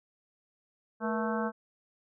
harmonic tone with a mistuned harmonic, 220 Hz, A3, in tune, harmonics 1 / 2 / 3 / 4 / 5 / 6 / 7, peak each -32 / -35 / -37 / -38 / -39 / -40 / -40 dBFS, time 1-1.52 s, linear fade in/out 50 ms, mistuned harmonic 2, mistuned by +130 cents, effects none

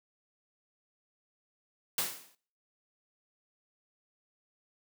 white noise with exponential decay, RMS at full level -28 dBFS, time 1.98-2.35 s, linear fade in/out 2 ms, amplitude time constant 80 ms, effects noise-tail reverb RT60 0.5 s tail -22 dB re dry + high-pass 150 Hz 12 dB/octave

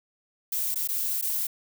violet noise with dropouts, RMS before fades -28 dBFS, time 0.52-1.47 s, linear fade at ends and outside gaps 5 ms, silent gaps 0.745-0.757 / 0.875-0.887 / 1.214-1.224 s, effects none

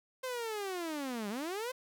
sawtooth linear two-way sweep, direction down then up, 524 to 196 to 524 Hz, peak -32 dBFS, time 0.23-1.72 s, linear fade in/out 10 ms, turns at 1.29 s, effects 11-bit

